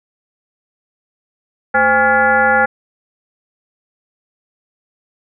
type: tone with frequency modulation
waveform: sine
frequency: 1110 Hz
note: C#6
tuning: 2 cents sharp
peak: -9 dBFS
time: 1.74-2.66 s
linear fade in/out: 10 ms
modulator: 296 Hz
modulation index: 2.2
effects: none